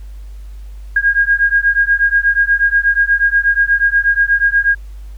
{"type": "beating tone pair", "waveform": "sine", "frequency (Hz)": [1624, 1632.3], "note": ["G#6", "G#6"], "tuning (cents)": [-39, -30], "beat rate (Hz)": 8.3, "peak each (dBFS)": -13, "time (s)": [0.96, 4.75], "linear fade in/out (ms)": 5, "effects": ["added 50 Hz sine -28 dBFS peak until 5.17 s", "pink hiss -52 dBFS RMS until 5.17 s"]}